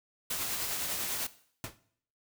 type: noise with tremolo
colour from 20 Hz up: white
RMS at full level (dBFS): -33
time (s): 0.3-1.27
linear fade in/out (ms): 5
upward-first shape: sine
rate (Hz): 10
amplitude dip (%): 30
type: noise with exponential decay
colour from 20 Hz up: pink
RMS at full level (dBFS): -34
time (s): 1.64-1.77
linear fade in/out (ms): 1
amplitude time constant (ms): 28
effects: noise-tail reverb RT60 0.6 s tail -17 dB re dry